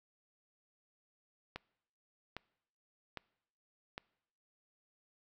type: click train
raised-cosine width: 0.3 ms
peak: -25 dBFS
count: 4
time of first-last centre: 1.56-3.979 s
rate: 1.24 Hz
effects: noise-tail reverb RT60 0.8 s tail -24 dB re dry